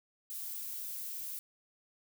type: noise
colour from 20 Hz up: violet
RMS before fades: -41 dBFS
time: 0.3-1.39 s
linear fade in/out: 0 ms
effects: none